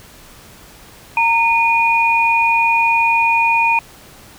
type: tone pair together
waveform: sine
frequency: 920.3 / 2457 Hz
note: A#5 / D#7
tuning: -22 / -22 cents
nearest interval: octave + perfect fourth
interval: 1700 cents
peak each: -14 dBFS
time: 1.17-3.79 s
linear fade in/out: 2 ms
effects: pink hiss -42 dBFS RMS until 4.38 s